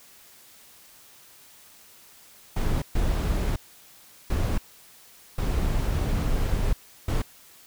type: noise bursts at uneven times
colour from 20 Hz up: brown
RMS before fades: -24 dBFS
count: 5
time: 2.56-2.82 / 2.95-3.56 / 4.3-4.58 / 5.38-6.73 / 7.08-7.22 s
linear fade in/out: 5 ms
effects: white hiss -52 dBFS RMS until 7.66 s